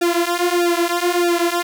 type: tone with flanger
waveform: sawtooth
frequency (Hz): 347.7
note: F4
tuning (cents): -8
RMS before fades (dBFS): -18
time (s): 0.01-1.63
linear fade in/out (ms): 10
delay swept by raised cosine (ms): 0.94 to 6.24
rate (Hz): 1.6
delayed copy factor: -0.95
effects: none